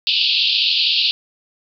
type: band-pass noise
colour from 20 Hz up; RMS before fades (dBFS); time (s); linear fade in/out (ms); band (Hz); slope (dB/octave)
white; -17; 0.07-1.11; 0; 2600 to 4700; 96
effects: none